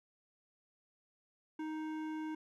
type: tone with hard clipping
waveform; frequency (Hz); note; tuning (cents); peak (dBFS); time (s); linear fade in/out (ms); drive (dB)
sine; 312.1; D#4; +5; -40; 1.59-2.35; 5; 13
effects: none